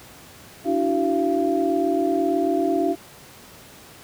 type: tone cluster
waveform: sine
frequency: 289.7 / 327.9 / 376 / 683 Hz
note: D4 / E4 / F#4 / F5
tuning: -24 / -9 / +28 / -39 cents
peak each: -24 dBFS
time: 0.64-2.96 s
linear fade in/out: 50 ms
effects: pink hiss -45 dBFS RMS until 4.03 s + high-pass 80 Hz 12 dB/octave